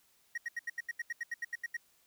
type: tone bursts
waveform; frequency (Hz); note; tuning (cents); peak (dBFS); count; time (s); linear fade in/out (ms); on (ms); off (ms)
triangle; 1884; A#6; +18; -32; 14; 0.35-1.769; 5; 28; 79
effects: white hiss -69 dBFS RMS until 2.06 s